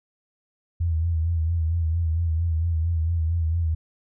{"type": "tone with vibrato", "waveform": "sine", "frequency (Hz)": 82.41, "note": "E2", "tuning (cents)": 0, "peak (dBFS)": -20, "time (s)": [0.8, 3.75], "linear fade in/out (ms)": 10, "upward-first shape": "sine", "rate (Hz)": 4.4, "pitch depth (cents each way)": 64, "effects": []}